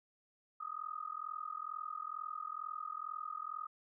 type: tone with amplitude modulation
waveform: sine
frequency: 1244.5 Hz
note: D#6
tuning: in tune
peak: -36 dBFS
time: 0.6-3.67 s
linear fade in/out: 10 ms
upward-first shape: sine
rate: 42.2 Hz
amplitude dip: 95%
effects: none